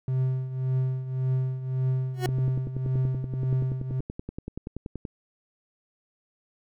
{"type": "tone with tremolo", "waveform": "triangle", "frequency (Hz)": 130, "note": "C3", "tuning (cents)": -11, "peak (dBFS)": -19, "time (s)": [0.08, 4], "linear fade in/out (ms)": 2, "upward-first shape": "triangle", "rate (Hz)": 1.8, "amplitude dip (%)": 75}
{"type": "tone with exponential growth", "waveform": "30% pulse", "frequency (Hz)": 366.7, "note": "F#4", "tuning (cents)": -15, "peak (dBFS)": -19, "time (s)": [2.14, 2.26], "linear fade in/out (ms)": 0, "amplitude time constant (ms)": 26}
{"type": "click train", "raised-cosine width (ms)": 3, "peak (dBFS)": -21, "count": 30, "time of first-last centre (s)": [2.29, 5.052], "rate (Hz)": 10.5}
{"effects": []}